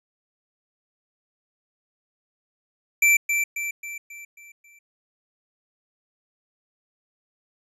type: tone with echo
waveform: square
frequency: 2339 Hz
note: D7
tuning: 8 cents flat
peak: -15 dBFS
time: 3.02-3.17 s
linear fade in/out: 5 ms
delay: 270 ms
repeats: 6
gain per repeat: -6 dB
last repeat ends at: 4.79 s
effects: resampled to 32000 Hz